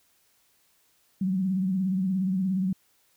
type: tone with vibrato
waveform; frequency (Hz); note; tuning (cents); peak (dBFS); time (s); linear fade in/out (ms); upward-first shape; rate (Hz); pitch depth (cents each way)
sine; 188.2; F#3; +30; -23; 1.21-2.73; 5; triangle; 17; 88
effects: white hiss -66 dBFS RMS until 3.16 s